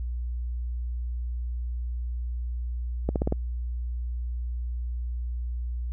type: accelerating click train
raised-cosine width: 2 ms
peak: -12 dBFS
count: 5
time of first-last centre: 3.09-3.324 s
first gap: 68 ms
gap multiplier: 0.9
effects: added 60 Hz sine -28 dBFS peak until 5.92 s